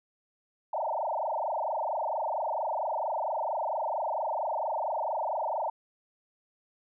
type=tone with frequency modulation; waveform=sine; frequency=766 Hz; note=G5; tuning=40 cents flat; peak=-28 dBFS; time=0.73-5.7 s; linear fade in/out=5 ms; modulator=24.4 Hz; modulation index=7.2; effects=none